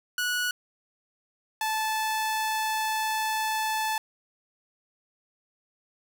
sawtooth tone pair in turn, 1468 / 873 Hz, F#6 / A5, -14 / -14 cents, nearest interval major sixth, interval 900 cents, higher first, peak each -22 dBFS, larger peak neither, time 0.18-0.51 / 1.61-3.98 s, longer second, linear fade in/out 2 ms, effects none

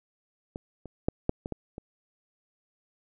clicks, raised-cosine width 2 ms, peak -22 / -28 / -11 / -10 / -20 / -19 / -25 dBFS, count 7, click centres 0.559 / 0.857 / 1.085 / 1.294 / 1.459 / 1.523 / 1.781 s, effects none

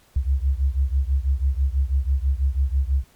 sine beating tone pair, 65.4 / 71.5 Hz, C2 / D2, 0 / -46 cents, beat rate 6.1 Hz, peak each -20 / -22 dBFS, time 0.16-3.04 s, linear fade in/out 5 ms, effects pink hiss -57 dBFS RMS until 3.15 s + MP3 96 kbps

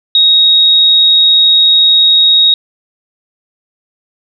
sine tone, 3769 Hz, A#7, 18 cents sharp, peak -4 dBFS, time 0.15-2.54 s, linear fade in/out 2 ms, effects none

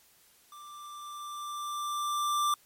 square tone with level ramp, 1180 Hz, D6, 8 cents sharp, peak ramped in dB -47 to -25 dBFS, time 0.52-2.54 s, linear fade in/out 2 ms, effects white hiss -62 dBFS RMS until 2.65 s + MP3 64 kbps

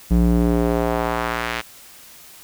square tone with band-pass filter sweep, 58.2 Hz, A#1, 2 cents flat, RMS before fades -19 dBFS, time 0.1-1.62 s, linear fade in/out 20 ms, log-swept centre 150 to 2400 Hz, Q 1.1, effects white hiss -44 dBFS RMS until 2.43 s

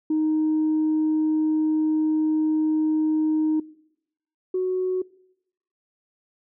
sine tone pair in turn, 311.1 / 370 Hz, D#4 / F#4, 0 / 0 cents, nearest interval minor third, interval 300 cents, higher second, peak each -18 / -20 dBFS, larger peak first, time 0.1-3.6 / 4.54-5.02 s, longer first, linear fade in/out 5 ms, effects noise-tail reverb RT60 0.8 s tail -22 dB re dry + tanh soft clip ceiling -16 dBFS

